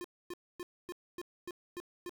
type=tone bursts; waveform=square; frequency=353.3 Hz; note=F4; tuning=20 cents sharp; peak=-40 dBFS; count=8; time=0.01-2.094 s; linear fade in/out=0 ms; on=33 ms; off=260 ms; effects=none